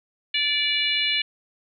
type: harmonic tone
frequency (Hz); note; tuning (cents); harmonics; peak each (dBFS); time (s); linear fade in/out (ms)
582; D5; -16; 3 / 4 / 5 / 6 / 7; -33 / -25 / -25 / -27 / -29; 0.34-1.22; 5
effects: none